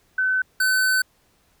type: tone pair in turn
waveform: sine / square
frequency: 1518 / 1518 Hz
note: F#6 / F#6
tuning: +44 / +44 cents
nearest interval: unison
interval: 0 cents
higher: neither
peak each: -18 / -18 dBFS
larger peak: neither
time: 0.18-0.42 / 0.6-1.02 s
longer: second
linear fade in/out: 5 ms
effects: pink hiss -62 dBFS RMS until 1.6 s

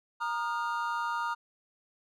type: tone cluster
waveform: triangle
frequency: 937 / 1225 / 1414 Hz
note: A#5 / D#6 / F6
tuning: +9 / -27 / +21 cents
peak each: -31 / -33 / -34 dBFS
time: 0.2-1.35 s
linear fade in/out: 20 ms
effects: none

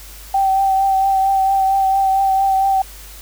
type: tone with vibrato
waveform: sine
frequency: 775 Hz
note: G5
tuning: 20 cents flat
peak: -12 dBFS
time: 0.34-2.82 s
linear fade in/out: 5 ms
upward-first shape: triangle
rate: 4.4 Hz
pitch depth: 25 cents each way
effects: added 50 Hz sine -37 dBFS peak until 3.21 s + white hiss -39 dBFS RMS until 3.21 s

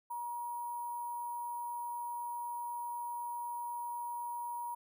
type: tone with sample-and-hold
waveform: sine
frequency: 954 Hz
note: A#5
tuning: 40 cents sharp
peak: -37 dBFS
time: 0.1-4.75 s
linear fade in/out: 10 ms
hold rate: 11025 Hz
effects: none

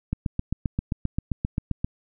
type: click train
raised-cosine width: 5 ms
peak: -12 dBFS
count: 14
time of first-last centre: 0.13-1.845 s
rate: 7.58 Hz
effects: none

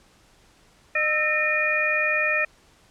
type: harmonic tone with a mistuned harmonic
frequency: 610 Hz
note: D#5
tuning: 34 cents flat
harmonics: 1 / 2 / 3 / 4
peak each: -28 / -31 / -24 / -23 dBFS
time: 0.95-2.45 s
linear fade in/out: 5 ms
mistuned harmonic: 2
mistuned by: +130 cents
effects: pink hiss -57 dBFS RMS until 2.9 s + low-pass 9000 Hz 12 dB/octave

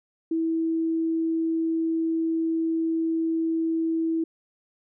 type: tone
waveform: sine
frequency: 326.1 Hz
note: E4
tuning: 19 cents flat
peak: -22 dBFS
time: 0.31-4.24 s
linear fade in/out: 5 ms
effects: none

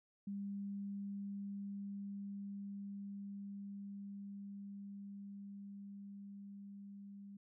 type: tone with level ramp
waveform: sine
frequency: 200 Hz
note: G3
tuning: 35 cents sharp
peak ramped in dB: -40 to -50 dBFS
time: 0.27-7.37 s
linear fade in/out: 5 ms
effects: none

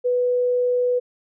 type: tone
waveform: sine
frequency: 493.9 Hz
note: B4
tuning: in tune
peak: -17 dBFS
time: 0.04-1 s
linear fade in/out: 20 ms
effects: none

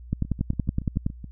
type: two click trains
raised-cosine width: 5 ms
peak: -24 / -11 dBFS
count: 8 / 11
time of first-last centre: 0.25-1.243 / 0.13-1.065 s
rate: 7.05 / 10.7 Hz
effects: added 60 Hz sine -40 dBFS peak until 1.31 s

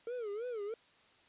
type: tone with vibrato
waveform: triangle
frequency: 448.9 Hz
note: A4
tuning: 35 cents sharp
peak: -35 dBFS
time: 0.07-0.74 s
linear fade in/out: 2 ms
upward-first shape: sine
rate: 3.1 Hz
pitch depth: 190 cents each way
effects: white hiss -65 dBFS RMS until 1.28 s + resampled to 8000 Hz

